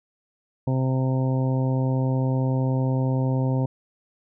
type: harmonic tone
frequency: 130.8 Hz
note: C3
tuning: in tune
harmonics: 1 / 2 / 3 / 4 / 5 / 6 / 7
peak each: -21 / -27 / -35 / -32 / -38 / -41 / -37 dBFS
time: 0.67-3.66 s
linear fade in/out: 5 ms
effects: none